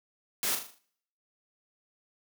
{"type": "noise with echo", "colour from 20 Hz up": "white", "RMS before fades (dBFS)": -30, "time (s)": [0.43, 0.55], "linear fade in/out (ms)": 0, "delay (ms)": 39, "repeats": 6, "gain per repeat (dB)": -6, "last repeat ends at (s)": 0.784, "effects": ["noise-tail reverb RT60 0.7 s tail -25 dB re dry", "high-pass 150 Hz 12 dB/octave"]}